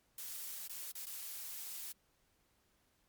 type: noise with dropouts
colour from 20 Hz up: blue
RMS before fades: -45 dBFS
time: 0.18-1.92 s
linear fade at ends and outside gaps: 2 ms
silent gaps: 0.677-0.695 / 0.916-0.952 / 1.056-1.067 s
effects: pink hiss -75 dBFS RMS until 3.08 s + MP3 96 kbps